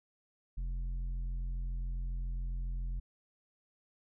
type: tone with tanh clipping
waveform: sine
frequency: 43.65 Hz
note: F1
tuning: in tune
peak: -35 dBFS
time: 0.57-3 s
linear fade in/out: 10 ms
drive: 7 dB
effects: none